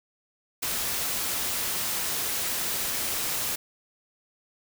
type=noise; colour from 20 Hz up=white; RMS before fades=-29 dBFS; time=0.62-3.56 s; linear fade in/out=10 ms; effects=none